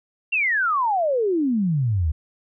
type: exponential sweep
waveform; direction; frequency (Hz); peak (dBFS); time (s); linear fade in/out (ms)
sine; down; 2794 to 71.8; -18; 0.32-2.12; 10
effects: none